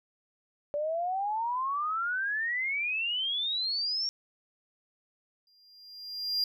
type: exponential sweep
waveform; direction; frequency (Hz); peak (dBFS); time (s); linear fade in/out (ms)
sine; up; 575 to 5588; -28; 0.74-4.09; 0
type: tone with exponential growth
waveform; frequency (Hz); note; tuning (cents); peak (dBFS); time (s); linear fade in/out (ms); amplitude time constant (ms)
triangle; 4800; D8; +37; -23; 5.47-6.44; 2; 210
effects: none